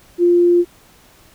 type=tone; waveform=sine; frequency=349.2 Hz; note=F4; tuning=in tune; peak=-9 dBFS; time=0.18-0.65 s; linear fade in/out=50 ms; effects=pink hiss -49 dBFS RMS until 1.34 s